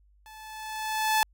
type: tone with level ramp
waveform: sawtooth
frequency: 869 Hz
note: A5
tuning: 22 cents flat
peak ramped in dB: -43 to -16 dBFS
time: 0.26-1.23 s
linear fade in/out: 0 ms
effects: added 50 Hz sine -58 dBFS peak until 1.33 s